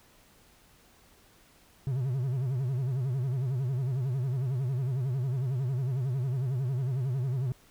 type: tone with vibrato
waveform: triangle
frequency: 129.6 Hz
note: C3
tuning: 16 cents flat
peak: -25 dBFS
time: 1.87-7.52 s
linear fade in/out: 0 ms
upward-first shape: sine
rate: 11 Hz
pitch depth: 140 cents each way
effects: pink hiss -60 dBFS RMS until 7.7 s